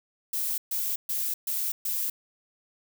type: noise bursts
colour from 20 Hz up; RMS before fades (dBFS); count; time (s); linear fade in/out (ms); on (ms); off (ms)
violet; -29; 5; 0.33-2.1; 5; 250; 130
effects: none